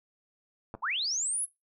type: clicks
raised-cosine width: 1 ms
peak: -26 dBFS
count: 2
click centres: 0.741 / 0.75 s
type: linear sweep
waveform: sine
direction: up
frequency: 772 to 11000 Hz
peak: -28 dBFS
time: 0.82-1.46 s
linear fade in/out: 20 ms
effects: noise-tail reverb RT60 0.2 s tail -19 dB re dry